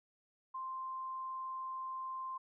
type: tone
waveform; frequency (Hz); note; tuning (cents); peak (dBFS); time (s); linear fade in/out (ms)
sine; 1046.5; C6; 0; -39; 0.54-2.38; 10
effects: none